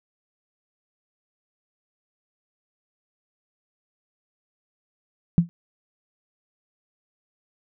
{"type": "tone with exponential decay", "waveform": "sine", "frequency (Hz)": 170.4, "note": "F3", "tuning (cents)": -42, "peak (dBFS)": -8, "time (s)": [5.38, 5.49], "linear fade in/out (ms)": 0, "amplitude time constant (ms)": 23, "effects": []}